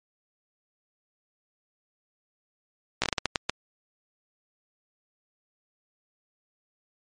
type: slowing click train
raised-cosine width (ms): 0.2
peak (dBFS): -6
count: 9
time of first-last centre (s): 3.02-3.496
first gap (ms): 16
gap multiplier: 1.36
effects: MP3 48 kbps